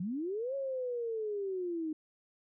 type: linear two-way sweep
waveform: sine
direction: up then down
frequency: 164.81 to 554.4 to 305.8 Hz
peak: -33 dBFS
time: 0-1.93 s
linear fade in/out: 5 ms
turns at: 0.55 s
effects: none